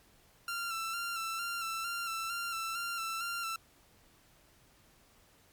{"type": "tone with vibrato", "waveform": "sawtooth", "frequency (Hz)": 1360, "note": "F6", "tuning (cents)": -46, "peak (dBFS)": -31, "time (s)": [0.48, 3.56], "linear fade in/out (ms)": 2, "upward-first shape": "square", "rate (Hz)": 2.2, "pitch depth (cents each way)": 32, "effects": ["pink hiss -64 dBFS RMS until 5.52 s", "MP3 96 kbps"]}